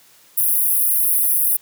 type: high-pass noise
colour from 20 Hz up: pink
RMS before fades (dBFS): -17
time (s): 0.37-1.57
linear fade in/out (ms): 10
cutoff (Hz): 10000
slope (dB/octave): 96
effects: white hiss -51 dBFS RMS until 1.61 s + high-pass 100 Hz 12 dB/octave